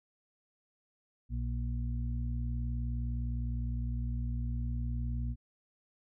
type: harmonic tone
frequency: 59.6 Hz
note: A#1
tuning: 39 cents sharp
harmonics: 1 / 2 / 4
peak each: -33 / -37 / -43 dBFS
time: 1.29-5.36 s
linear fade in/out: 50 ms
effects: none